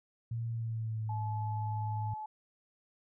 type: tone with pitch glide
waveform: sine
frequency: 115.6 to 107.24 Hz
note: A#2 to A2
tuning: -14 to -44 cents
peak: -33 dBFS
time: 0.31-2.14 s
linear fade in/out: 5 ms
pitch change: -130 cents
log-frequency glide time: 0.5-1.24 s
type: tone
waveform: sine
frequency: 860 Hz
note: A5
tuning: 40 cents flat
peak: -38 dBFS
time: 1.09-2.26 s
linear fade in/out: 5 ms
effects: none